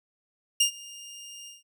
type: tone with ADSR envelope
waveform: 20% pulse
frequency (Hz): 2819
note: F7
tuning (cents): +16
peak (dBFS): -13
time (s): 0.6-1.63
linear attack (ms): 7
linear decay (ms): 100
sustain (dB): -24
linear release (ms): 160
effects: none